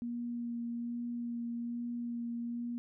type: tone with vibrato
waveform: sine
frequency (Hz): 237.1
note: A#3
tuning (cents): +30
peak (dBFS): -35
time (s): 0.02-2.78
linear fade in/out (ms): 0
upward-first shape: sine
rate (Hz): 1.2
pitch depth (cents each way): 13
effects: none